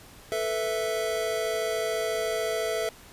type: chord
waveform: square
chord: A suspended second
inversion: none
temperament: equal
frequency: 440 / 493.9 / 659.3 Hz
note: A4 / B4 / E5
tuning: 0 / 0 / 0 cents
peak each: -31 / -35 / -30 dBFS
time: 0.32-2.89 s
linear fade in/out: 0 ms
effects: pink hiss -50 dBFS RMS until 3.12 s + resampled to 32000 Hz